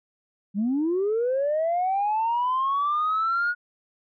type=linear sweep; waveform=sine; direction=up; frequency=189.5 to 1454 Hz; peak=-20 dBFS; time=0.54-3.55 s; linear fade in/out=50 ms; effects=tanh soft clip ceiling -18 dBFS